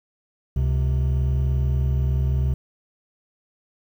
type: tone pair together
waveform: triangle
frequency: 69.3 / 129.99 Hz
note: C#2 / C3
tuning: 0 / -11 cents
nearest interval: major seventh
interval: 1089 cents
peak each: -18 / -21 dBFS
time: 0.56-2.54 s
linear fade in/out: 5 ms
effects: 9-bit